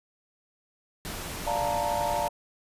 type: noise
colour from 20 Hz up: pink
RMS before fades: -36 dBFS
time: 1.05-2.28 s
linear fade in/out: 0 ms
type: chord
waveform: sine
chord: Bb major seventh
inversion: first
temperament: equal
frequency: 587.3 / 698.5 / 880 / 932.3 Hz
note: D5 / F5 / A5 / Bb5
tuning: 0 / 0 / 0 / 0 cents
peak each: -31 dBFS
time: 1.46-2.29 s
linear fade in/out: 20 ms
effects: resampled to 32000 Hz